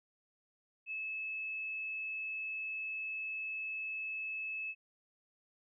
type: tone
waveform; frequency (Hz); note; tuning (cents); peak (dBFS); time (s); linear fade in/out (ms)
sine; 2600; E7; -24; -37; 0.86-4.75; 50
effects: none